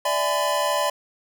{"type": "chord", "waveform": "square", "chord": "E dominant seventh", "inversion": "third", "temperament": "equal with one note detuned", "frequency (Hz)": [587.3, 659.3, 830.6, 1013.2], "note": ["D5", "E5", "G#5", "B5"], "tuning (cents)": [0, 0, 0, 44], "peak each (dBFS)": [-25, -30, -31, -25], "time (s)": [0.05, 0.9], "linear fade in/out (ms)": 5, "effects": []}